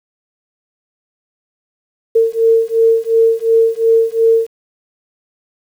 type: beating tone pair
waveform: sine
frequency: 452.4 / 455.2 Hz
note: A4 / A#4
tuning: +48 / -41 cents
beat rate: 2.8 Hz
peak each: -12 dBFS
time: 2.15-4.47 s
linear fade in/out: 10 ms
effects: 7-bit